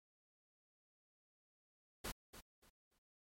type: noise with echo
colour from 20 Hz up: pink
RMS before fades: -44 dBFS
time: 2.04-2.12 s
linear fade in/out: 10 ms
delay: 290 ms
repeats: 3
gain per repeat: -12 dB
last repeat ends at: 2.99 s
effects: MP3 64 kbps